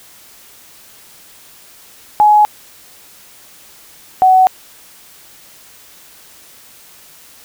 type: tone pair in turn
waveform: sine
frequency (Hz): 841 / 749.2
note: G#5 / F#5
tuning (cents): +22 / +21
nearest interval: major second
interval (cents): 201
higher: first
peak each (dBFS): -5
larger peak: neither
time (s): 2.2-2.45 / 4.22-4.47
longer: neither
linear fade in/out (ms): 0
effects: white hiss -42 dBFS RMS until 7.44 s